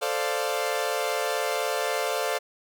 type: chord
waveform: sawtooth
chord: D minor seventh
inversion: second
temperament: equal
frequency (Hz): 440 / 523.3 / 587.3 / 698.5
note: A4 / C5 / D5 / F5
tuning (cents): 0 / 0 / 0 / 0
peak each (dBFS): -27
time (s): 0.01-2.39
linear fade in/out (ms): 20
effects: none